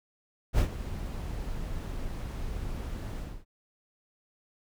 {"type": "noise with ADSR envelope", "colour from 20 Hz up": "brown", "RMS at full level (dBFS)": -21, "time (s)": [0.53, 3.45], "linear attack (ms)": 59, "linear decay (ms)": 83, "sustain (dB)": -14, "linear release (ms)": 260, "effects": []}